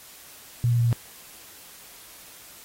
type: tone with pitch steps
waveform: sine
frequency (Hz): 120.3 / 119.47 / 118.64 / 117.82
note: B2 / A#2 / A#2 / A#2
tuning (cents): -45 / +43 / +31 / +19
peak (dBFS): -18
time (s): 0.64-0.928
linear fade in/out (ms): 0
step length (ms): 72
effects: white hiss -47 dBFS RMS until 2.64 s + AAC 48 kbps